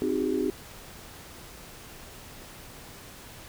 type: chord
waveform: sine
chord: Ab dominant seventh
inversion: first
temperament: equal with one note detuned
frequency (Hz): 261.6 / 311.1 / 370 / 406.1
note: C4 / Eb4 / Gb4 / Ab4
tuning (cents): 0 / 0 / 0 / -39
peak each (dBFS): -30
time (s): 0.02-0.5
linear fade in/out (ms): 0
effects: pink hiss -46 dBFS RMS until 3.48 s